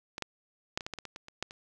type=clicks; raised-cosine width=0.2 ms; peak=-20 / -16 / -13 / -22 / -19 / -19 / -23 / -24 / -25 / -29 / -15 / -28 dBFS; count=12; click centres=0.181 / 0.223 / 0.775 / 0.808 / 0.865 / 0.937 / 0.987 / 1.053 / 1.161 / 1.284 / 1.426 / 1.509 s; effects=none